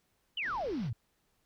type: exponential sweep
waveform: sine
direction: down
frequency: 3136 to 101.7 Hz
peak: -32 dBFS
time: 0.37-0.93 s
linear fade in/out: 5 ms
type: low-pass noise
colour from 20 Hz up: pink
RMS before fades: -50 dBFS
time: 0.41-0.91 s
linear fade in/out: 50 ms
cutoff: 5700 Hz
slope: 96 dB/octave
effects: pink hiss -75 dBFS RMS until 1.45 s